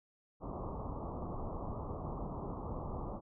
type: low-pass noise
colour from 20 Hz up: pink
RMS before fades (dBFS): -41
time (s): 0.4-3.21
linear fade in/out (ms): 50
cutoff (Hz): 1200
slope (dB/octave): 96
effects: none